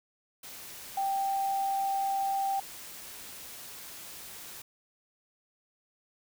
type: tone in noise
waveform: sine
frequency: 784 Hz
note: G5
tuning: in tune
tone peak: -27 dBFS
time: 0.97-2.6 s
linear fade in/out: 5 ms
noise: white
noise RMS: -45 dBFS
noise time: 0.43-4.62 s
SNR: +15 dB
effects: none